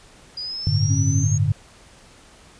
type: exponential sweep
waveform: sine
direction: up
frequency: 4871 to 6600 Hz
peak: -27 dBFS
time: 0.37-1.38 s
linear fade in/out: 5 ms
type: chord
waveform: sine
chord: G suspended second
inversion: none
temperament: equal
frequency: 98 / 110 / 146.83 Hz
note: G2 / A2 / D3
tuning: 0 / 0 / 0 cents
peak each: -21 dBFS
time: 0.67-1.52 s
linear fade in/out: 0 ms
type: tone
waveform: sine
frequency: 273.2 Hz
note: C#4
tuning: 25 cents flat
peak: -27 dBFS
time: 0.89-1.25 s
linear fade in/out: 20 ms
effects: pink hiss -49 dBFS RMS until 2.59 s + resampled to 22050 Hz